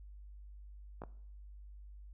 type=clicks; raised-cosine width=1 ms; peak=-30 dBFS; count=2; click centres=1.019 / 1.037 s; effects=noise-tail reverb RT60 0.6 s tail -18 dB re dry + added 50 Hz sine -49 dBFS peak until 2.13 s